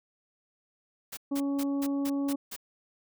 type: noise bursts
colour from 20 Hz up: white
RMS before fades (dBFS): -39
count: 7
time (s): 1.12-2.564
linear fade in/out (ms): 10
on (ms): 52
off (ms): 180
type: harmonic tone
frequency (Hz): 279.6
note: C#4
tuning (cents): +15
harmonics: 1 / 2 / 3 / 4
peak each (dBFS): -27 / -40 / -47 / -48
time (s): 1.31-2.36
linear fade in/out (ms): 10
effects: none